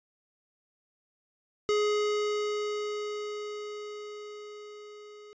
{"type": "tone with level ramp", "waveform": "square", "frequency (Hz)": 418.7, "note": "G#4", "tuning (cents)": 14, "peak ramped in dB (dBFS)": [-24, -48], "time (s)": [1.69, 5.33], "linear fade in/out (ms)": 0, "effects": ["resampled to 16000 Hz"]}